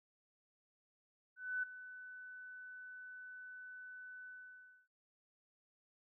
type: tone with ADSR envelope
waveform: sine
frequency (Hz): 1500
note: F#6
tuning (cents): +23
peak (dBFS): -34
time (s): 1.36-4.88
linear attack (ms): 270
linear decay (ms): 9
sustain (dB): -15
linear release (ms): 610
effects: none